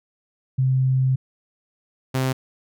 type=tone pair in turn; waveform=sine / sawtooth; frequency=130.81 / 130.81 Hz; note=C3 / C3; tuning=0 / 0 cents; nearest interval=unison; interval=0 cents; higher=neither; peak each=-16 dBFS; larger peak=neither; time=0.58-1.16 / 2.14-2.33 s; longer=first; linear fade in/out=10 ms; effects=none